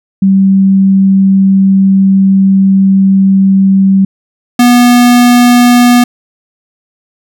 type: tone pair in turn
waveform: sine / square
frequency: 193.3 / 243.5 Hz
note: G3 / B3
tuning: -24 / -24 cents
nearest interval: major third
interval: 400 cents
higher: second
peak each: -3 dBFS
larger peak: neither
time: 0.22-4.05 / 4.59-6.04 s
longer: first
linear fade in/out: 5 ms
effects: none